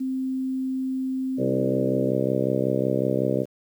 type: tone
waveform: sine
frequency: 261.6 Hz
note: C4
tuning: in tune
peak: -24 dBFS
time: 0-2.11 s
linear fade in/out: 10 ms
type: harmonic tone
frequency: 65.41 Hz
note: C2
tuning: in tune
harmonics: 2 / 3 / 4 / 5 / 6 / 7 / 8 / 9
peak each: -29 / -29 / -29 / -29 / -29 / -29 / -29 / -29 dBFS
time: 1.37-3.46 s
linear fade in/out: 50 ms
effects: 9-bit